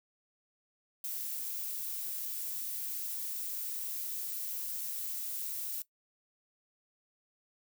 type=noise; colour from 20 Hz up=violet; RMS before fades=-38 dBFS; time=1.04-5.82 s; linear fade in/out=2 ms; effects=noise-tail reverb RT60 0.1 s tail -18 dB re dry